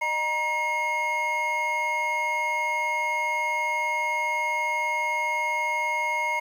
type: tone cluster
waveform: triangle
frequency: 612 / 947 / 2154 Hz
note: D#5 / A#5 / C7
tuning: -29 / +27 / +50 cents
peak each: -33 / -25 / -25 dBFS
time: 0.01-6.4 s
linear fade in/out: 10 ms
effects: 9-bit